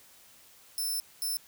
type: tone bursts at uneven times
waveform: 5% pulse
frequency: 5300 Hz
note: E8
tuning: 9 cents sharp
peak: -24 dBFS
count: 2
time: 0.78-1 / 1.22-1.37 s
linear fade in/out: 0 ms
effects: white hiss -57 dBFS RMS until 1.47 s